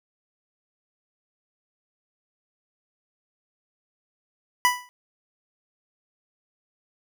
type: tone with exponential decay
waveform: 25% pulse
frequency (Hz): 987.8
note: B5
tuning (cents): 0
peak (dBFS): -10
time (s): 4.65-4.89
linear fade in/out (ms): 0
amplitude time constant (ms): 52
effects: none